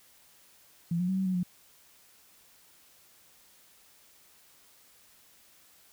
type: tone with pitch steps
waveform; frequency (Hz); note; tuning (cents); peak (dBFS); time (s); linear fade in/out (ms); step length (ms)
sine; 169.8 / 179.5 / 189.1 / 190.5 / 185.3 / 178.9; F3 / F3 / F#3 / G3 / F#3 / F3; -48 / +48 / +38 / -49 / +3 / +42; -26; 0.91-1.432; 5; 87
effects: white hiss -60 dBFS RMS until 5.92 s